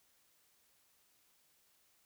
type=silence; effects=white hiss -72 dBFS RMS until 2.05 s